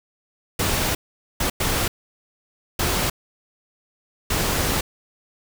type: noise bursts at uneven times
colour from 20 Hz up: pink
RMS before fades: -22 dBFS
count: 5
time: 0.59-0.95 / 1.4-1.5 / 1.6-1.88 / 2.79-3.1 / 4.3-4.81 s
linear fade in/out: 5 ms
effects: none